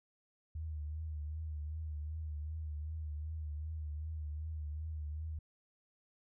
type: tone with vibrato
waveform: sine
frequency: 77 Hz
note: D#2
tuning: 17 cents flat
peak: -38 dBFS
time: 0.55-5.39 s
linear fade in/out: 5 ms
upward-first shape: triangle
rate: 2.6 Hz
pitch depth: 71 cents each way
effects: none